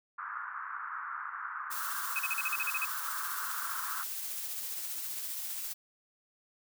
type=band-pass noise; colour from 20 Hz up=white; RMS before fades=-40 dBFS; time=0.18-4.04 s; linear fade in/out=10 ms; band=1100 to 1500 Hz; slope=48 dB/octave
type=noise with tremolo; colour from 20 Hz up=blue; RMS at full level=-37 dBFS; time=1.7-5.74 s; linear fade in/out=20 ms; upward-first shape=triangle; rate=15 Hz; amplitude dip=30%
type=tone bursts; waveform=sine; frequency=2547 Hz; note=D#7; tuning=40 cents sharp; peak=-30 dBFS; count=10; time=2.16-2.848 s; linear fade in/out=2 ms; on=31 ms; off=42 ms
effects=none